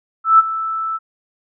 sine tone with ADSR envelope, 1318.5 Hz, E6, in tune, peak -4 dBFS, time 0.24-0.99 s, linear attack 150 ms, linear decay 25 ms, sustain -15 dB, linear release 34 ms, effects none

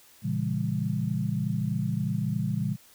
sine chord, A# diminished seventh, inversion none, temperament just, 116.54 / 139.85 / 167.82 / 201.4 Hz, A#2 / C#3 / E3 / G3, 0 / +16 / +31 / +47 cents, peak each -31 dBFS, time 0.22-2.77 s, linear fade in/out 50 ms, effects white hiss -56 dBFS RMS until 2.94 s

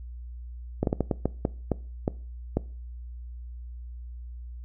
slowing click train, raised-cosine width 2 ms, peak -10 dBFS, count 10, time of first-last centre 0.83-2.57 s, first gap 42 ms, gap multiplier 1.36, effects noise-tail reverb RT60 0.4 s tail -21 dB re dry + added 60 Hz sine -37 dBFS peak until 4.64 s

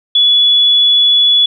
sine tone, 3413 Hz, G#7, 47 cents sharp, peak -6 dBFS, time 0.15-1.46 s, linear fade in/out 5 ms, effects none

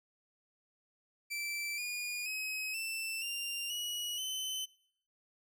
sawtooth tone with pitch steps, 2333 / 2439 / 2550 / 2666 / 2787 / 2914 / 3047 Hz, D7 / D#7 / D#7 / E7 / F7 / F#7 / G7, -12 / -35 / +42 / +19 / -4 / -27 / -50 cents, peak -33 dBFS, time 1.3-4.66 s, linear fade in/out 20 ms, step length 480 ms, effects noise-tail reverb RT60 0.7 s tail -23 dB re dry

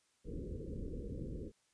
pink low-pass noise, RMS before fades -43 dBFS, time 0.24-1.52 s, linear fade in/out 50 ms, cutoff 520 Hz, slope 96 dB/octave, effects white hiss -75 dBFS RMS until 1.73 s + resampled to 22050 Hz

